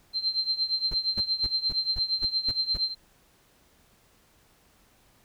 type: tone with tremolo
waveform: sine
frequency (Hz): 4133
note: C8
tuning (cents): -22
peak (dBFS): -21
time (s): 0.13-2.95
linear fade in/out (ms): 50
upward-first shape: triangle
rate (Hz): 8.6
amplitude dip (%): 90
type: noise bursts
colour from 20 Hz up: brown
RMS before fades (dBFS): -33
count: 8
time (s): 0.91-2.776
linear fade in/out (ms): 5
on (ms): 32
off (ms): 230
effects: pink hiss -62 dBFS RMS until 5.24 s